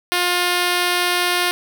5% pulse tone, 355 Hz, F4, 28 cents sharp, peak -5 dBFS, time 0.12-1.51 s, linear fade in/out 0 ms, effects none

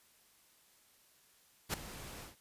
pink noise with ADSR envelope, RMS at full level -32 dBFS, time 1.69-2.36 s, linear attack 47 ms, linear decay 5 ms, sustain -16 dB, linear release 140 ms, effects white hiss -67 dBFS RMS until 2.4 s + resampled to 32000 Hz

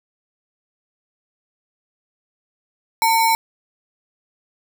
sine tone with sample-and-hold, 905 Hz, A5, 48 cents sharp, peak -13 dBFS, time 3.02-3.35 s, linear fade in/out 0 ms, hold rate 3150 Hz, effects none

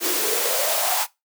white noise with high-pass filter sweep, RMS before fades -22 dBFS, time 0-1.07 s, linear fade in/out 50 ms, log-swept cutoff 330 to 840 Hz, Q 6.7, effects noise-tail reverb RT60 0.2 s tail -20 dB re dry

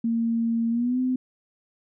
sine tone with pitch glide, 230 to 255.2 Hz, A#3 to C4, -23 to -43 cents, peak -21 dBFS, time 0.04-1.16 s, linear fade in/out 5 ms, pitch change +180 cents, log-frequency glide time 0.7-0.99 s, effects none

